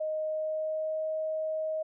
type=tone with pitch glide; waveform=sine; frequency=622.3 to 628.8 Hz; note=D#5 to D#5; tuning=0 to +18 cents; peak=-29 dBFS; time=0-1.83 s; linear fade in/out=10 ms; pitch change=+18 cents; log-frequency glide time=0.26-1.06 s; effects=none